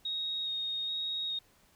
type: tone with vibrato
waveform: sine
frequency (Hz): 3741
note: A#7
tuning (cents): +5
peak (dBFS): -32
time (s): 0.05-1.39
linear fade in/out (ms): 5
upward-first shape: square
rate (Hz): 1.2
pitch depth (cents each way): 10
effects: pink hiss -65 dBFS RMS until 1.75 s